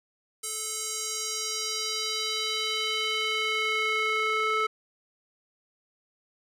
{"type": "tone with band-pass filter sweep", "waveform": "square", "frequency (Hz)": 435.3, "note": "A4", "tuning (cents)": -19, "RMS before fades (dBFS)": -29, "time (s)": [0.43, 4.67], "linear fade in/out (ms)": 10, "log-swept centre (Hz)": [8800, 1600], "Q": 2.1, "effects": []}